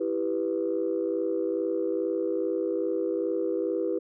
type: chord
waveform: sine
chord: E minor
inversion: none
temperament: equal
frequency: 329.6 / 392 / 493.9 Hz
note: E4 / G4 / B4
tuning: 0 / 0 / 0 cents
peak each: -29 dBFS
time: 0-3.99 s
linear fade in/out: 10 ms
effects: tanh soft clip ceiling -17 dBFS